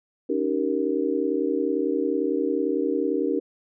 sine chord, Eb dominant seventh, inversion third, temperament just, 280 / 311.1 / 388.9 / 466.7 Hz, Db4 / Eb4 / G4 / Bb4, +18 / 0 / -14 / +2 cents, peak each -27 dBFS, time 0.29-3.4 s, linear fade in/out 10 ms, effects none

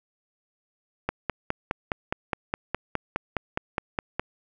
click train, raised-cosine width 0.5 ms, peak -10 dBFS, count 16, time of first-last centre 1.09-4.196 s, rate 4.83 Hz, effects none

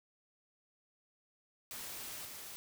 white noise with level steps, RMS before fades -45 / -48 dBFS, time 1.71-2.56 s, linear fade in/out 0 ms, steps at 2.25 s, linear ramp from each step 5 ms, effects none

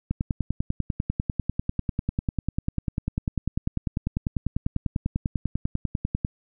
click train, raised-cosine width 5 ms, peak -12 dBFS, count 63, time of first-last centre 0.11-6.249 s, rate 10.1 Hz, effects none

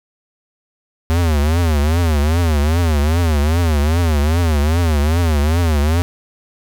square tone with vibrato, 79 Hz, D#2, 27 cents sharp, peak -13 dBFS, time 1.1-6.02 s, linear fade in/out 0 ms, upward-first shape triangle, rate 2.5 Hz, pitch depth 200 cents each way, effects none

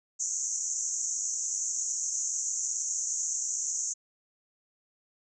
pink band-pass noise, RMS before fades -32 dBFS, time 0.19-3.94 s, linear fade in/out 20 ms, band 6100 to 7300 Hz, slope 96 dB/octave, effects none

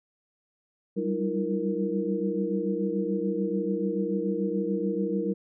sine tone cluster, 190.8 / 197.7 / 310.5 / 341.4 / 467.3 Hz, G3 / G3 / D#4 / F4 / A#4, -47 / +15 / -3 / -39 / +4 cents, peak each -31 / -32 / -33 / -33 / -30 dBFS, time 0.96-5.34 s, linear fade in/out 20 ms, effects none

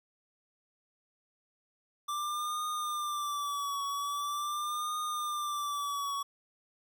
square tone with vibrato, 1174 Hz, D6, 1 cent flat, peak -33 dBFS, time 2.08-6.23 s, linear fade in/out 10 ms, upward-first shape triangle, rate 0.43 Hz, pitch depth 80 cents each way, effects 12-bit

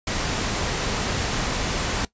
pink noise, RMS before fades -25 dBFS, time 0.07-2.05 s, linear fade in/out 2 ms, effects noise-tail reverb RT60 0.1 s tail -18 dB re dry + resampled to 16000 Hz

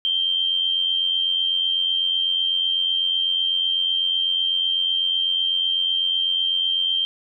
sine tone with amplitude modulation, 3152 Hz, G7, 9 cents sharp, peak -16 dBFS, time 0.05-7.05 s, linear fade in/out 0 ms, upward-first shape sine, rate 88 Hz, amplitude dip 55%, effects none

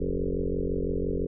sine tone with frequency modulation, 221.5 Hz, A3, 12 cents sharp, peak -25 dBFS, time 0-1.27 s, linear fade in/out 10 ms, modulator 45.9 Hz, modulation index 5.5, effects none

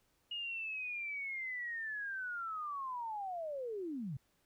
sine linear sweep, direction down, 2878 to 120 Hz, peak -38 dBFS, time 0.31-4.17 s, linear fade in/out 5 ms, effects pink hiss -75 dBFS RMS until 4.45 s

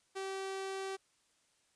sawtooth tone, 385.9 Hz, G4, 27 cents flat, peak -34 dBFS, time 0.15-0.97 s, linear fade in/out 20 ms, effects white hiss -73 dBFS RMS until 1.75 s + resampled to 22050 Hz

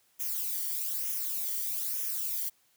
violet noise with flanger, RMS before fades -33 dBFS, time 0.19-2.5 s, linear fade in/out 20 ms, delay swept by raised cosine 0.23 to 0.79 ms, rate 1.1 Hz, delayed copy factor -0.6, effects white hiss -68 dBFS RMS until 2.76 s + high-pass 60 Hz 12 dB/octave

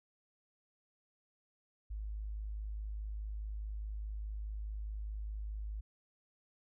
sine tone, 52.4 Hz, G#1, 16 cents sharp, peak -38 dBFS, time 1.9-5.81 s, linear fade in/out 10 ms, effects none

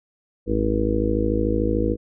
harmonic tone, 53.5 Hz, A1, 48 cents flat, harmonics 1 / 2 / 4 / 5 / 6 / 7 / 8 / 9, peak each -25 / -28 / -27 / -29 / -25 / -31 / -30 / -25 dBFS, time 0.46-1.97 s, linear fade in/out 50 ms, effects none

